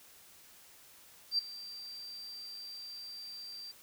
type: tone with ADSR envelope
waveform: sine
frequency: 4699 Hz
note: D8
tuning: in tune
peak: -25 dBFS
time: 1.31-3.72 s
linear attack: 75 ms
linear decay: 10 ms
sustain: -18 dB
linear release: 12 ms
effects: white hiss -58 dBFS RMS until 3.82 s